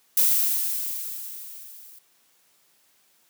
violet noise with level ramp, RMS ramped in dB -18 to -48 dBFS, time 0.17-1.99 s, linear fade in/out 5 ms, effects white hiss -63 dBFS RMS until 3.29 s + high-pass 150 Hz 12 dB/octave

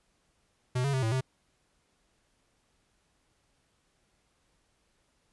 square tone with pitch steps, 126 / 139.7 / 131.6 / 111.9 / 130.8 Hz, B2 / C#3 / C3 / A2 / C3, +35 / +14 / +10 / +30 / 0 cents, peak -27 dBFS, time 0.75-1.21 s, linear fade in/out 10 ms, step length 92 ms, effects pink hiss -72 dBFS RMS until 5.32 s + resampled to 24000 Hz

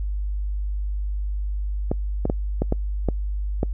clicks, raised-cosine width 2 ms, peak -8 dBFS, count 7, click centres 1.915 / 2.254 / 2.299 / 2.62 / 2.724 / 3.087 / 3.631 s, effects noise-tail reverb RT60 0.1 s tail -26 dB re dry + added 50 Hz sine -23 dBFS peak until 3.73 s

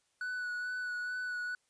triangle tone with vibrato, 1480 Hz, F#6, in tune, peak -33 dBFS, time 0.21-1.55 s, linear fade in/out 2 ms, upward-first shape sine, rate 2.3 Hz, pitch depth 19 cents each way, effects white hiss -75 dBFS RMS until 1.69 s + resampled to 22050 Hz

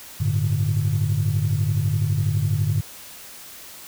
sine chord, G suspended second, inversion none, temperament equal, 98 / 110 / 146.83 Hz, G2 / A2 / D3, 0 / 0 / 0 cents, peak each -22 dBFS, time 0.2-2.81 s, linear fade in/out 10 ms, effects tanh soft clip ceiling -12 dBFS + white hiss -41 dBFS RMS until 3.87 s

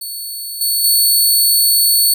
10% pulse tone with level steps, 4437 Hz, C#8, 1 cent sharp, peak -17 / -7 / -3 dBFS, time 0.01-2.14 s, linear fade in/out 5 ms, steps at 0.61 / 0.84 s, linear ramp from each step 2 ms, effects none

